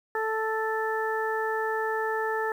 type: harmonic tone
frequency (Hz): 440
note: A4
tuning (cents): 0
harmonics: 1 / 2 / 3 / 4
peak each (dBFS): -29 / -31 / -35 / -32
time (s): 0.15-2.52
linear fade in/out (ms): 2
effects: 9-bit